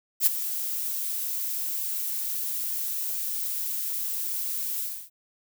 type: noise with ADSR envelope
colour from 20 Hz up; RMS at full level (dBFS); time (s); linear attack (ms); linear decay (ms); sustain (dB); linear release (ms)
violet; -18; 0.2-5.1; 64; 18; -12; 300
effects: none